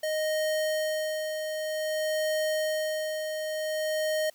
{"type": "tone with tremolo", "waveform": "square", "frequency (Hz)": 621, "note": "D#5", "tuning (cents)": -3, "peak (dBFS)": -26, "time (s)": [0.03, 4.3], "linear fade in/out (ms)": 5, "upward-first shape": "sine", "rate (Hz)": 0.53, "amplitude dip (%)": 45, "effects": ["white hiss -61 dBFS RMS until 4.34 s"]}